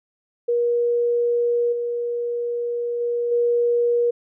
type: tone with level steps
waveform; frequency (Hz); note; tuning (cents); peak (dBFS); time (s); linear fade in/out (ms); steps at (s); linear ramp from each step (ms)
sine; 476.9; A#4; +39; -17 / -22 / -20 / -16; 0.48-4.11; 10; 1.72 / 3 / 3.31; 10
effects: none